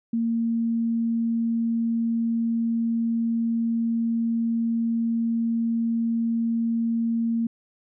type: tone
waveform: sine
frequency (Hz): 230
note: A#3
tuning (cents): -23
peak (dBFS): -21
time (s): 0.13-7.47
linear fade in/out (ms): 5
effects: none